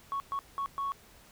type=tone bursts at uneven times; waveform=sine; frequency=1108.7 Hz; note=C#6; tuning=in tune; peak=-29 dBFS; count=4; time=0.12-0.2 / 0.32-0.39 / 0.58-0.66 / 0.78-0.92 s; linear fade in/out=0 ms; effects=tanh soft clip ceiling -27 dBFS + pink hiss -57 dBFS RMS until 1.31 s